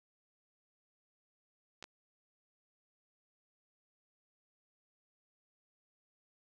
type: clicks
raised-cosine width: 0.2 ms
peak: -30 dBFS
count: 2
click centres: 1.826 / 1.841 s
effects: none